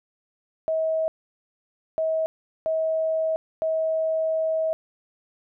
sine tone bursts at uneven times, 640 Hz, D#5, 49 cents sharp, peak -21 dBFS, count 4, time 0.68-1.08 / 1.98-2.26 / 2.66-3.36 / 3.62-4.73 s, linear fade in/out 0 ms, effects none

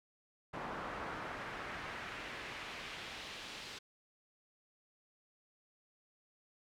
brown noise with band-pass filter sweep, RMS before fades -45 dBFS, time 0.53-3.79 s, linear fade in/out 10 ms, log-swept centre 1100 to 4000 Hz, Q 1.2, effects none

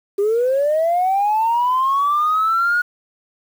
sine linear sweep, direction up, 392 to 1454 Hz, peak -13 dBFS, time 0.18-2.82 s, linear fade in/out 10 ms, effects tanh soft clip ceiling -11 dBFS + 7-bit

